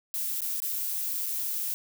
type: noise with dropouts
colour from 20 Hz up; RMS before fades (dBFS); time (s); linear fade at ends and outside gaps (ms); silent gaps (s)
violet; -31; 0.14-1.74; 0; 0.406-0.418 / 0.602-0.62 / 1.26-1.264
effects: none